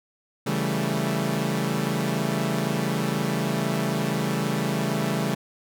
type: chord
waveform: sawtooth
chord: A dominant seventh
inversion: first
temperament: equal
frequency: 138.59 / 164.81 / 196 / 220 Hz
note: C#3 / E3 / G3 / A3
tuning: 0 / 0 / 0 / 0 cents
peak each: -25 dBFS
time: 0.46-5.35 s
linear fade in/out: 10 ms
effects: none